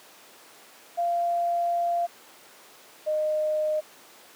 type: tone pair in turn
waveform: sine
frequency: 691 / 614.5 Hz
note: F5 / D#5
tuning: -19 / -22 cents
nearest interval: major second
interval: 203 cents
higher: first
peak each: -22 dBFS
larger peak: neither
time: 0.97-2.07 / 3.06-3.81 s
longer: first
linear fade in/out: 20 ms
effects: pink hiss -50 dBFS RMS until 4.35 s + high-pass 400 Hz 12 dB/octave